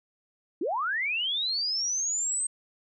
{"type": "linear sweep", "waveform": "sine", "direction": "up", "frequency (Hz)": [280.9, 8372], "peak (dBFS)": -26, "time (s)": [0.61, 2.47], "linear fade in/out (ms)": 5, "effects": []}